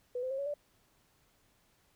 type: tone with pitch steps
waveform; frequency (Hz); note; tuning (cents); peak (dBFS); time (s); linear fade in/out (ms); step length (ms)
sine; 493.9 / 515.2 / 537.4 / 560.5 / 584.6; B4 / C5 / C5 / C#5 / D5; 0 / -27 / +46 / +19 / -8; -33; 0.15-0.54; 5; 78
effects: pink hiss -70 dBFS RMS until 1.95 s